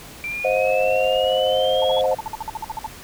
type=exponential sweep; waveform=sine; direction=up; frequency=2349 to 3381 Hz; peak=-25 dBFS; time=0.24-2.01 s; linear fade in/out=0 ms
type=chord; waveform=sine; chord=C diminished; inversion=none; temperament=equal with one note detuned; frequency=523.3 / 622.3 / 721 Hz; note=C5 / Eb5 / Gb5; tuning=0 / 0 / -45 cents; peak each=-19 / -22 / -24 dBFS; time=0.44-2.15 s; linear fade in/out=10 ms
type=tone bursts; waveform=sine; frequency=881 Hz; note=A5; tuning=2 cents sharp; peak=-24 dBFS; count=15; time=1.82-2.864 s; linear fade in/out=2 ms; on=22 ms; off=51 ms
effects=pink hiss -40 dBFS RMS until 3.03 s